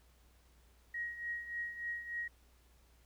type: tone with tremolo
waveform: sine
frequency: 1891 Hz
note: A#6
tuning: 24 cents sharp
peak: -35 dBFS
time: 0.94-2.28 s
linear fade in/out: 5 ms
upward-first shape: triangle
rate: 3.4 Hz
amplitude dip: 75%
effects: added 60 Hz sine -64 dBFS peak until 3.05 s + pink hiss -70 dBFS RMS until 3.05 s